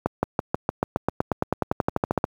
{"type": "accelerating click train", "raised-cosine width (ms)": 1, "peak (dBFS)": -6, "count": 21, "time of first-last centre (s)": [0.06, 2.241], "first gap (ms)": 170, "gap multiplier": 0.95, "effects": ["high-pass 80 Hz 12 dB/octave", "8-bit"]}